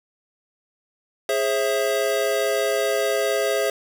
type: chord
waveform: square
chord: Ab augmented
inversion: none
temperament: equal with one note detuned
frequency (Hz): 415.3 / 534.6 / 659.3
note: Ab4 / C5 / E5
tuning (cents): 0 / +37 / 0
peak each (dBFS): -25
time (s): 1.29-3.7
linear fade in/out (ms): 2
effects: none